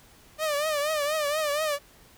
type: tone with vibrato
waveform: sawtooth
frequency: 601 Hz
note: D5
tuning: 40 cents sharp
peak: -21 dBFS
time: 0.38-1.79 s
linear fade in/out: 50 ms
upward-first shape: triangle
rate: 4.2 Hz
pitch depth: 110 cents each way
effects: pink hiss -55 dBFS RMS until 2.17 s